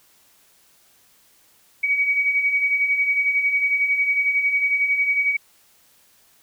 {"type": "beating tone pair", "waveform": "sine", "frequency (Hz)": [2253, 2264], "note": ["C#7", "C#7"], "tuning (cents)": [28, 36], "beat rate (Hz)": 11, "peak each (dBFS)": [-26, -18], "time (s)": [1.83, 5.37], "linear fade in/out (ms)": 10, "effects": ["white hiss -57 dBFS RMS until 6.42 s"]}